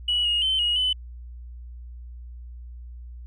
sine tone with pitch steps, 2933 / 2869 / 3077 / 2891 / 3015 Hz, F#7 / F7 / G7 / F#7 / F#7, -16 / +46 / -33 / -41 / +32 cents, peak -19 dBFS, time 0.08-0.93 s, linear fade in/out 5 ms, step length 170 ms, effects tanh soft clip ceiling -16 dBFS + added 60 Hz sine -37 dBFS peak until 3.26 s

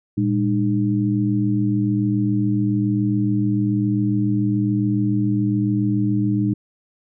sine tone cluster, 116.2 / 203.3 / 304.4 Hz, A#2 / G#3 / D#4, -5 / -37 / -38 cents, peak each -21 dBFS, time 0.17-6.54 s, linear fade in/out 10 ms, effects none

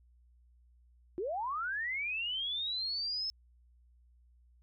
sine linear sweep, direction up, 331.4 to 5274 Hz, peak -33 dBFS, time 1.18-3.3 s, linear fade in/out 0 ms, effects added 60 Hz sine -61 dBFS peak until 4.62 s

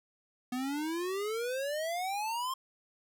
square exponential sweep, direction up, 245.2 to 1069 Hz, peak -33 dBFS, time 0.52-2.54 s, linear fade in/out 5 ms, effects none

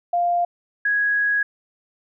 sine tone pair in turn, 698.5 / 1661.3 Hz, F5 / G#6, 0 / 0 cents, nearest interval octave + minor third, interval 1500 cents, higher second, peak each -17 dBFS, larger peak neither, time 0.13-0.45 / 0.85-1.43 s, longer second, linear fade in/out 5 ms, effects none

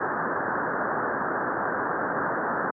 white low-pass noise, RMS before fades -27 dBFS, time 0-2.71 s, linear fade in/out 10 ms, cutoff 1700 Hz, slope 96 dB/octave, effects high-pass 200 Hz 12 dB/octave

